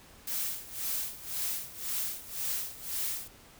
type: noise with tremolo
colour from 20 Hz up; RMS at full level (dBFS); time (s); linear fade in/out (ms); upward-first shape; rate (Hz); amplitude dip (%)
blue; -32; 0.27-3.28; 5; sine; 1.9; 85
effects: pink hiss -55 dBFS RMS until 3.59 s